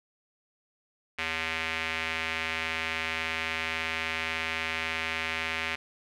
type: tone with band-pass filter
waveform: square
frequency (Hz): 80.9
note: E2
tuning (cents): -32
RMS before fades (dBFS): -32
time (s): 1.18-5.76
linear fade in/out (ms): 10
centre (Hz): 2300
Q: 2.5
effects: none